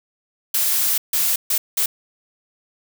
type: noise bursts at uneven times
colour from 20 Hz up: blue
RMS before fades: -19 dBFS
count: 4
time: 0.54-0.98 / 1.13-1.36 / 1.5-1.58 / 1.77-1.86 s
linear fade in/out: 5 ms
effects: none